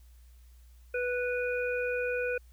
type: harmonic tone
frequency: 492.8 Hz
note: B4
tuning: 4 cents flat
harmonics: 1 / 3 / 5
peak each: -30 / -35 / -37 dBFS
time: 0.94-2.38 s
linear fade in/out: 5 ms
effects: added 60 Hz sine -52 dBFS peak until 2.52 s + white hiss -68 dBFS RMS until 2.52 s